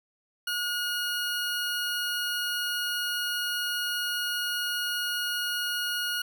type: tone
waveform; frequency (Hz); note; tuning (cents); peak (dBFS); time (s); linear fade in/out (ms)
20% pulse; 1441; F#6; -46; -23; 0.47-6.22; 5
effects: none